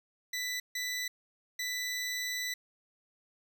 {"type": "tone bursts at uneven times", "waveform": "20% pulse", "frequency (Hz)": 1980, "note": "B6", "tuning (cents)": 4, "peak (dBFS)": -28, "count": 3, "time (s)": [[0.33, 0.6], [0.75, 1.08], [1.59, 2.54]], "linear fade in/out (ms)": 5, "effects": []}